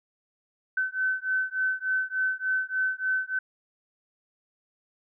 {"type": "beating tone pair", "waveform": "sine", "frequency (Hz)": [1522, 1525.4], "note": ["F#6", "G6"], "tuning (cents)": [48, -48], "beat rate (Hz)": 3.4, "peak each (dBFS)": -28, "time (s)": [0.77, 3.39], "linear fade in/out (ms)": 5, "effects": []}